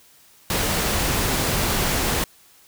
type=noise; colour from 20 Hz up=pink; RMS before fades=-22 dBFS; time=0.5-2.24 s; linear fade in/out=2 ms; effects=white hiss -53 dBFS RMS until 2.67 s